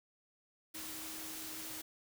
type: tone in noise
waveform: sine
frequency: 315.3 Hz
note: D#4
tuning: 23 cents sharp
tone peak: -52 dBFS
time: 0.74-1.82 s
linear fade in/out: 10 ms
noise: white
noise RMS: -45 dBFS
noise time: 0.74-1.82 s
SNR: -10 dB
effects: none